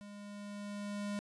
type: tone with level ramp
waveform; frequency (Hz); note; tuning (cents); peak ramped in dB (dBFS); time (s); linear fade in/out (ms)
square; 204.4; G#3; -27; -49 to -36; 0.01-1.19; 0
effects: resampled to 24000 Hz